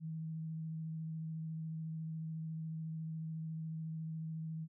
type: tone with vibrato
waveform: sine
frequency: 160 Hz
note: D#3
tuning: 49 cents sharp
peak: -39 dBFS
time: 0-4.68 s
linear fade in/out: 50 ms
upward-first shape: sine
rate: 14 Hz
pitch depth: 14 cents each way
effects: none